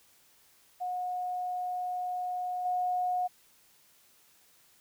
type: tone with level steps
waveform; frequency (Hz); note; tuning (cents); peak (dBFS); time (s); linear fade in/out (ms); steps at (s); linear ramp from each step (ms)
sine; 725; F#5; -35; -31 / -27; 0.8-3.28; 20; 2.65; 5
effects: white hiss -63 dBFS RMS until 4.8 s